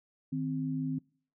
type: tone pair together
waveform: sine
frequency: 155.56 / 261.6 Hz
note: D#3 / C4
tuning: 0 / 0 cents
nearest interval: major sixth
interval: 900 cents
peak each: -34 / -32 dBFS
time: 0.32-0.99 s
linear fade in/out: 10 ms
effects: noise-tail reverb RT60 0.5 s tail -25 dB re dry